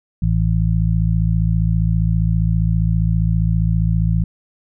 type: harmonic tone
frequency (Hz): 55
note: A1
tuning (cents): 0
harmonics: 1 / 2 / 3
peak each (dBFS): -18 / -18 / -18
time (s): 0.22-4.24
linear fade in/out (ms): 5
effects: none